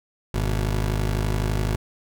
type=tone pair together; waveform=20% pulse; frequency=51.9 / 123.5 Hz; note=G#1 / B2; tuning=0 / 0 cents; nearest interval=octave + minor third; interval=1500 cents; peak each=-17 / -26 dBFS; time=0.34-1.76 s; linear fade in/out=5 ms; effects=none